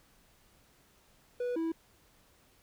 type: tone pair in turn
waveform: triangle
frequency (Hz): 490.2 / 327.2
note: B4 / E4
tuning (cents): -13 / -13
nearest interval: perfect fifth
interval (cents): 700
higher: first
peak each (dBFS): -29 / -28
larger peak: second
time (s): 1.4-1.56 / 1.56-1.72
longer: neither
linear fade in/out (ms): 5
effects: pink hiss -65 dBFS RMS until 2.62 s